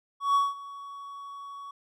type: tone with ADSR envelope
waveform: triangle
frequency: 1122 Hz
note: C#6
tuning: 21 cents sharp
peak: -17 dBFS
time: 0.2-1.71 s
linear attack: 150 ms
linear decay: 190 ms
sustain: -20 dB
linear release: 4 ms
effects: none